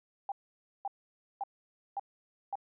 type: tone bursts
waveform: sine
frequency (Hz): 796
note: G5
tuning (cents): +26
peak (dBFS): -32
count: 5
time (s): 0.29-2.555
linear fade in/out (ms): 2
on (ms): 29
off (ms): 530
effects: none